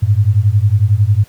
sine beating tone pair, 98 / 109 Hz, G2 / A2, 0 / -16 cents, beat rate 11 Hz, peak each -11 dBFS, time 0.02-1.24 s, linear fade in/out 10 ms, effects pink hiss -46 dBFS RMS until 1.28 s + high-pass 60 Hz 12 dB/octave

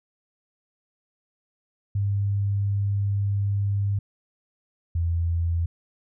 sine tone pair in turn, 100.4 / 84.43 Hz, G2 / E2, +42 / +42 cents, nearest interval minor third, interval 300 cents, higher first, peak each -21 dBFS, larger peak neither, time 1.95-3.99 / 4.95-5.66 s, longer first, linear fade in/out 5 ms, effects none

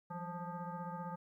sine tone with frequency modulation, 523.3 Hz, C5, in tune, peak -40 dBFS, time 0.1-1.16 s, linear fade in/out 10 ms, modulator 354 Hz, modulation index 1.9, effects 13-bit

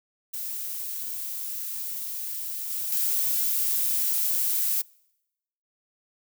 violet noise with level steps, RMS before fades -33 / -30 / -25 dBFS, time 0.33-4.82 s, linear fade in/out 10 ms, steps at 2.7 / 2.92 s, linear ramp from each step 2 ms, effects noise-tail reverb RT60 0.9 s tail -26 dB re dry

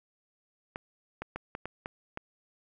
clicks, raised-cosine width 0.5 ms, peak -21 dBFS, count 7, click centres 0.759 / 1.22 / 1.36 / 1.551 / 1.656 / 1.859 / 2.174 s, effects none

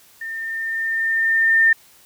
sine tone with level ramp, 1808 Hz, A6, 47 cents sharp, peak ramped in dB -27 to -10 dBFS, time 0.21-1.73 s, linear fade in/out 5 ms, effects white hiss -51 dBFS RMS until 2.05 s

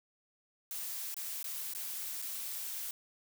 blue noise with dropouts, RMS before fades -40 dBFS, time 0.71-2.91 s, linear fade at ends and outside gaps 1 ms, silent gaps 1.143-1.166 / 1.429-1.442 / 1.736-1.749 / 2.218-2.223 s, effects none

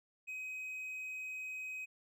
triangle tone, 2525 Hz, D#7, 25 cents sharp, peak -39 dBFS, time 0.27-1.86 s, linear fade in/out 20 ms, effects none

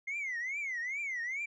sine tone with vibrato, 2093 Hz, C7, in tune, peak -32 dBFS, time 0.07-1.46 s, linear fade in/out 10 ms, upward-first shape triangle, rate 2.4 Hz, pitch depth 240 cents each way, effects tanh soft clip ceiling -32 dBFS

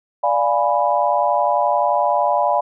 sine chord, D diminished seventh, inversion none, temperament equal, 587.3 / 698.5 / 830.6 / 987.8 Hz, D5 / F5 / Ab5 / Cb6, 0 / 0 / 0 / 0 cents, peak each -20 dBFS, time 0.23-2.61 s, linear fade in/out 10 ms, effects none

